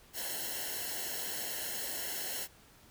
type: noise with comb filter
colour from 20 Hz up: white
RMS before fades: -38 dBFS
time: 0.13-2.48 s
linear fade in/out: 50 ms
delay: 0.83 ms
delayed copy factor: -0.85
effects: pink hiss -60 dBFS RMS until 2.9 s